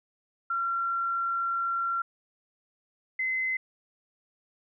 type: tone pair in turn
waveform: sine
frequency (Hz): 1368 / 2050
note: F6 / C7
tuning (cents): -36 / -36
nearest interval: perfect fifth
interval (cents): 700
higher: second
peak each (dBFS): -26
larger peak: neither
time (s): 0.5-2.02 / 3.19-3.57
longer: first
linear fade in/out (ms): 5
effects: none